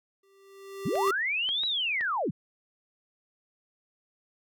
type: tone with exponential growth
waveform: square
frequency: 392 Hz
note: G4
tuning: in tune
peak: -24 dBFS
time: 0.23-1.11 s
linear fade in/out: 5 ms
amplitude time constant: 190 ms
type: linear two-way sweep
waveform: sine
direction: up then down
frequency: 103.83 to 3951 to 103.83 Hz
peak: -26 dBFS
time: 0.85-2.31 s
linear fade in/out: 10 ms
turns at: 1.66 s
type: clicks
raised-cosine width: 0.3 ms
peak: -25 dBFS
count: 5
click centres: 0.955 / 1.076 / 1.49 / 1.635 / 2.01 s
effects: none